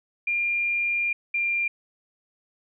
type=tone pair in turn; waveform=sine; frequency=2400 / 2388 Hz; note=D7 / D7; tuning=+37 / +28 cents; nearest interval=unison; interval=9 cents; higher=first; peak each=-22 dBFS; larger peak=neither; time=0.27-1.13 / 1.34-1.68 s; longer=first; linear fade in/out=5 ms; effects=none